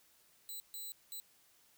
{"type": "tone bursts at uneven times", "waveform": "5% pulse", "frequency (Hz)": 4000, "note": "B7", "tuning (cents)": 21, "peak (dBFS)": -35, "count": 3, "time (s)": [[0.49, 0.6], [0.74, 0.92], [1.12, 1.2]], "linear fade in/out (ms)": 0, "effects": ["white hiss -68 dBFS RMS until 1.77 s"]}